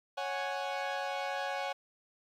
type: chord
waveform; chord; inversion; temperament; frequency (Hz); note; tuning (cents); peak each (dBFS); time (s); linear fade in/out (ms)
sawtooth; C# suspended fourth; none; equal; 554.4 / 740 / 830.6; C#5 / F#5 / G#5; 0 / 0 / 0; -34; 0.17-1.73; 10
effects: low-pass 4000 Hz 12 dB/octave + 11-bit